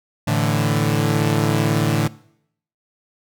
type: chord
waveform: sawtooth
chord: A suspended fourth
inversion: none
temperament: equal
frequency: 110 / 146.83 / 164.81 Hz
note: A2 / D3 / E3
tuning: 0 / 0 / 0 cents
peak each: -16 / -16 / -20 dBFS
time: 0.27-2.08 s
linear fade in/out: 10 ms
effects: noise-tail reverb RT60 0.7 s tail -21 dB re dry